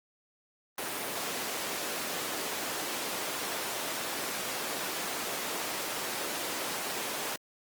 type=high-pass noise; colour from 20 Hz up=pink; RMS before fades=-35 dBFS; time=0.78-7.36 s; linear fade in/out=2 ms; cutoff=340 Hz; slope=12 dB/octave; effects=Opus 32 kbps